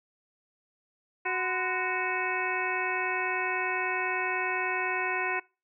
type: harmonic tone with a mistuned harmonic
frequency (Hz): 370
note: F#4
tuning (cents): 0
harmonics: 1 / 2 / 3 / 4 / 5 / 6 / 7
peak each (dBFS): -35 / -35 / -35 / -35 / -35 / -35 / -35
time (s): 1.25-5.4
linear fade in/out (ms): 10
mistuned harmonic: 3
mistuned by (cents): -140
effects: noise-tail reverb RT60 0.3 s tail -24 dB re dry